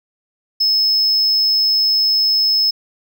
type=tone; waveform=triangle; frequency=5200 Hz; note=E8; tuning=24 cents flat; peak=-11 dBFS; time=0.6-2.71 s; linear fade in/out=10 ms; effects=none